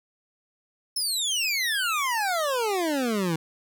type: exponential sweep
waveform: 25% pulse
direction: down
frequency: 5340 to 155.9 Hz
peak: -20 dBFS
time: 0.96-3.36 s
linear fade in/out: 5 ms
effects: none